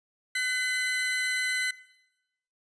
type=tone pair together; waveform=35% pulse; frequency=1510.7 / 2027 Hz; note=F#6 / B6; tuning=+36 / +45 cents; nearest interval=perfect fourth; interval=509 cents; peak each=-31 / -26 dBFS; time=0.35-1.71 s; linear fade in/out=5 ms; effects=noise-tail reverb RT60 0.9 s tail -18 dB re dry + resampled to 22050 Hz